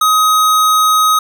square tone, 1260 Hz, D#6, 21 cents sharp, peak -9 dBFS, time 0.01-1.19 s, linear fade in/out 5 ms, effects none

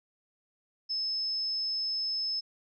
sine tone, 5220 Hz, E8, 18 cents flat, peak -29 dBFS, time 0.89-2.41 s, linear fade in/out 20 ms, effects none

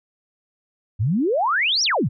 sine exponential two-way sweep, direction up then down, 93 to 5920 to 93 Hz, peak -17 dBFS, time 0.99-2.09 s, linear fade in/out 20 ms, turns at 1.83 s, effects none

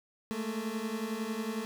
30% pulse beating tone pair, 214.6 / 225.6 Hz, A3 / A3, -43 / +44 cents, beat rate 11 Hz, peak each -34 / -33 dBFS, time 0.31-1.65 s, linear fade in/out 0 ms, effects none

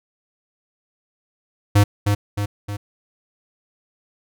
square tone with echo, 102.3 Hz, G#2, 26 cents flat, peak -11 dBFS, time 1.75-1.84 s, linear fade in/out 10 ms, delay 310 ms, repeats 3, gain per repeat -5 dB, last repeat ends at 2.77 s, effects none

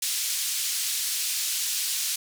white band-pass noise, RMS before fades -28 dBFS, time 0.02-2.16 s, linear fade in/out 5 ms, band 3200 to 10000 Hz, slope 12 dB/octave, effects none

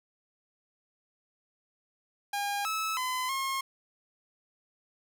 sawtooth tone with pitch steps, 810 / 1301 / 1017 / 1076 Hz, G#5 / E6 / C6 / C6, -43 / -23 / -50 / +48 cents, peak -26 dBFS, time 2.33-3.61 s, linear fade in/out 5 ms, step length 320 ms, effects none

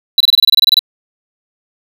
triangle tone bursts, 3951 Hz, B7, in tune, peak -3 dBFS, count 13, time 0.18-0.792 s, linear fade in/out 2 ms, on 24 ms, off 25 ms, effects none

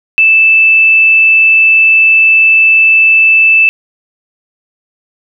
sine tone, 2637 Hz, E7, in tune, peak -3 dBFS, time 0.18-3.69 s, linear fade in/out 0 ms, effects none

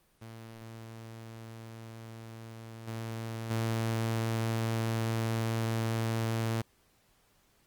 sawtooth tone with level steps, 113.1 Hz, A2, 48 cents sharp, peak -40 / -32 / -25 dBFS, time 0.21-6.62 s, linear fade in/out 10 ms, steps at 2.87 / 3.5 s, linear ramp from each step 10 ms, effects pink hiss -68 dBFS RMS until 7.66 s + Opus 32 kbps

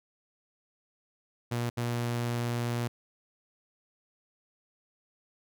sawtooth tone bursts at uneven times, 119.4 Hz, A#2, 42 cents sharp, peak -25 dBFS, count 2, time 1.51-1.7 / 1.77-2.88 s, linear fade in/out 10 ms, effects none

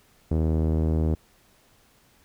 sawtooth tone with low-pass filter, 79.2 Hz, D#2, 31 cents sharp, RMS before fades -23 dBFS, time 0.31-1.15 s, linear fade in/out 5 ms, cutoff 440 Hz, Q 1.1, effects pink hiss -60 dBFS RMS until 2.24 s

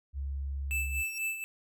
sine tone, 69 Hz, C#2, 7 cents flat, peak -32 dBFS, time 0.13-1.04 s, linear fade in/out 50 ms
square tone with tremolo, 2637 Hz, E7, in tune, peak -30 dBFS, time 0.71-1.44 s, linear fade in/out 0 ms, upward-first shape sine, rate 4.1 Hz, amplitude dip 65%
sawtooth tone with exponential growth, 5588 Hz, F8, in tune, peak -36 dBFS, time 0.95-1.18 s, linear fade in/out 1 ms, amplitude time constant 48 ms
effects none

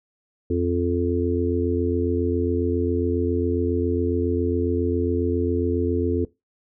harmonic tone, 87.31 Hz, F2, in tune, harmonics 1 / 3 / 4 / 5, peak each -25 / -25 / -25 / -25 dBFS, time 0.5-6.25 s, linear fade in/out 5 ms, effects noise-tail reverb RT60 0.2 s tail -19 dB re dry

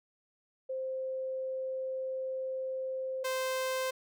sine / sawtooth tone pair in turn, 523.3 / 520 Hz, C5 / C5, 0 / -11 cents, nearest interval unison, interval 11 cents, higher first, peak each -33 / -27 dBFS, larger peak second, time 0.69-3.24 / 3.24-3.91 s, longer first, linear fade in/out 10 ms, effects none

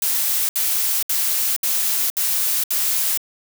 blue noise bursts, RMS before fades -20 dBFS, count 6, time 0.02-3.175 s, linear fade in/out 2 ms, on 470 ms, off 67 ms, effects none

